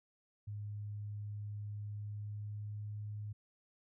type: tone with pitch glide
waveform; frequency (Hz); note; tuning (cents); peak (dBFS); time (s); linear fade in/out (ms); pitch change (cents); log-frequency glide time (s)
sine; 103.83 to 104.85; G#2 to G#2; 0 to +17; -40; 0.47-3.33; 10; +17; 1.81-3
effects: none